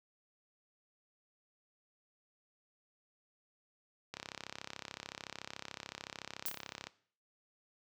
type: click train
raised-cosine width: 0.2 ms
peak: -24 dBFS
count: 93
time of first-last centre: 4.14-6.87 s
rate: 33.7 Hz
type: noise with exponential decay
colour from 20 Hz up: violet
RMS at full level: -34 dBFS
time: 6.46-6.63 s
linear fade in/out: 0 ms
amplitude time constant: 36 ms
effects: noise-tail reverb RT60 0.5 s tail -18 dB re dry + high-pass 80 Hz 12 dB/octave